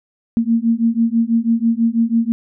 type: beating tone pair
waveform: sine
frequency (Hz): 226.9 / 233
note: A#3 / A#3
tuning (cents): -47 / -1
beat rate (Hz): 6.1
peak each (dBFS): -16 / -16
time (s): 0.37-2.32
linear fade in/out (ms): 0
effects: none